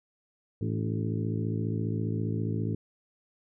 harmonic tone with a mistuned harmonic, 54.8 Hz, A1, 6 cents flat, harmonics 2 / 3 / 4 / 5 / 6 / 7 / 8, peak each -30 / -34 / -36 / -38 / -40 / -41 / -42 dBFS, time 0.61-2.75 s, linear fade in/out 5 ms, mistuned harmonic 5, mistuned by +58 cents, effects none

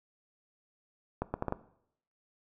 accelerating click train, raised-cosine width 1 ms, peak -17 dBFS, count 5, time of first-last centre 1.22-1.524 s, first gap 120 ms, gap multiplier 0.7, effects noise-tail reverb RT60 0.7 s tail -17 dB re dry

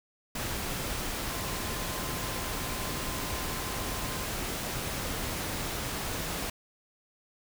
sine tone in noise, 1036 Hz, C6, 17 cents flat, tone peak -44 dBFS, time 1.3-4.26 s, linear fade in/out 5 ms, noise pink, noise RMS -34 dBFS, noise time 0.35-6.5 s, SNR -13 dB, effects none

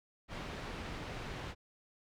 pink low-pass noise, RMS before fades -43 dBFS, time 0.28-1.55 s, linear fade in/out 50 ms, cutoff 3400 Hz, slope 12 dB/octave, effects none

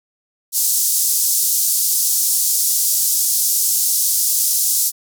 white band-pass noise, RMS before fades -17 dBFS, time 0.52-4.92 s, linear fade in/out 50 ms, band 5300 to 15000 Hz, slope 24 dB/octave, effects none

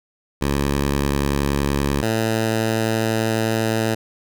10% pulse tone pair in turn, 70.4 / 111.75 Hz, C#2 / A2, +27 / +27 cents, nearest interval minor sixth, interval 800 cents, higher second, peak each -10 dBFS, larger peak neither, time 0.41-2.02 / 2.02-3.95 s, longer second, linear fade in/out 10 ms, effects none

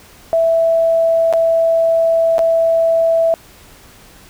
sine tone with dropouts, 659.3 Hz, E5, in tune, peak -10 dBFS, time 0.33-3.34 s, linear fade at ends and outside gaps 0 ms, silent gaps 1.327-1.336 / 2.382-2.391 s, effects pink hiss -43 dBFS RMS until 4.29 s

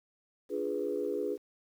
sine chord, D diminished seventh, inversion none, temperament equal, 293.7 / 349.2 / 415.3 / 493.9 Hz, D4 / F4 / Ab4 / Cb5, 0 / 0 / 0 / 0 cents, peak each -38 / -38 / -33 / -36 dBFS, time 0.49-1.38 s, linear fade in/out 50 ms, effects tanh soft clip ceiling -20 dBFS + 10-bit

